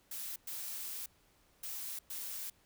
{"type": "noise bursts at uneven times", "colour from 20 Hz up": "blue", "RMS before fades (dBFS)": -42, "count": 4, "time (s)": [[0.11, 0.36], [0.47, 1.06], [1.63, 1.99], [2.1, 2.5]], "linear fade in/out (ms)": 5, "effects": ["pink hiss -69 dBFS RMS until 2.65 s"]}